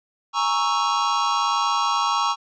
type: chord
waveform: square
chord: A# half-diminished seventh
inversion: third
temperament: equal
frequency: 830.6 / 932.3 / 1108.7 / 1318.5 Hz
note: G#5 / A#5 / C#6 / E6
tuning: 0 / 0 / 0 / 0 cents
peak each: -29 / -26 / -23 / -27 dBFS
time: 0.33-2.36 s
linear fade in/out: 50 ms
effects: resampled to 16000 Hz